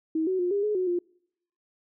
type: tone with pitch steps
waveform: sine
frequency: 319 / 374.2 / 355.9 / 403.3 / 421.8 / 368.6 / 351.3 Hz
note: D#4 / F#4 / F4 / G4 / G#4 / F#4 / F4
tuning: +43 / +20 / +33 / +49 / +27 / -7 / +10 cents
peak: -23 dBFS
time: 0.15-0.99 s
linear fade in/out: 5 ms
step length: 120 ms
effects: noise-tail reverb RT60 0.7 s tail -25 dB re dry